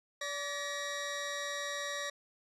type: tone pair together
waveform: 20% pulse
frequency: 575 / 1901.4 Hz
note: D5 / A#6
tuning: -37 / +34 cents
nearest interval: octave + major sixth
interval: 2071 cents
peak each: -34 / -33 dBFS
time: 0.21-2.1 s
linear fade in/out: 5 ms
effects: resampled to 24000 Hz